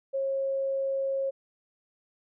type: tone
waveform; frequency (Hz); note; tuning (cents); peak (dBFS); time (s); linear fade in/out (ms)
sine; 542; C#5; -39; -26; 0.13-1.31; 20
effects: none